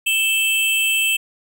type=tone pair together; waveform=square; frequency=2637 / 3136 Hz; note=E7 / G7; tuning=0 / 0 cents; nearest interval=minor third; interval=300 cents; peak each=-18 / -22 dBFS; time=0.06-1.17 s; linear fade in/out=10 ms; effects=none